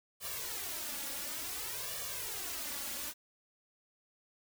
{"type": "noise with flanger", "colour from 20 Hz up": "white", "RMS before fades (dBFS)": -40, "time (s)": [0.2, 3.14], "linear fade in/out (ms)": 50, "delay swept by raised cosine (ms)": [1.7, 3.6], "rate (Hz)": 0.56, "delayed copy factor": 0.9, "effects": []}